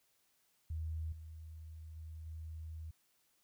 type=tone with level steps; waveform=sine; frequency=79.6 Hz; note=D#2; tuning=40 cents sharp; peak=-37 / -47 / -45 / -43 dBFS; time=0.7-2.91 s; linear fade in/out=5 ms; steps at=1.12 / 1.96 / 2.26 s; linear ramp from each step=5 ms; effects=white hiss -75 dBFS RMS until 3.43 s